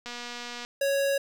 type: click train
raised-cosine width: 0.2 ms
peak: -21 dBFS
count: 143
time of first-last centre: 0.06-0.649 s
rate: 241 Hz
type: tone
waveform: square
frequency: 554.4 Hz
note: C#5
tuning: in tune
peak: -24 dBFS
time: 0.81-1.18 s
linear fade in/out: 5 ms
effects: none